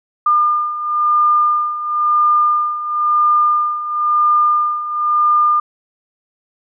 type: beating tone pair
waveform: sine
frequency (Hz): 1205 / 1205.98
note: D6 / D6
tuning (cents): +44 / +46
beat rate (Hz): 0.98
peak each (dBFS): -18 / -13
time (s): 0.26-5.6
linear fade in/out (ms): 5
effects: none